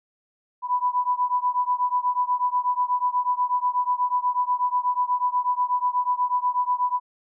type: beating tone pair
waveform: sine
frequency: 987.8 / 996 Hz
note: B5 / B5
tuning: 0 / +14 cents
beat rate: 8.2 Hz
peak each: -23 / -24 dBFS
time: 0.62-7 s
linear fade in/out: 50 ms
effects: none